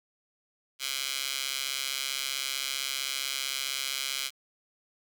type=tone with high-pass filter; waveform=15% pulse; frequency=135.5 Hz; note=C#3; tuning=39 cents flat; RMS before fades=-33 dBFS; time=0.79-4.31 s; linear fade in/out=50 ms; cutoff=3100 Hz; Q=1.3; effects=none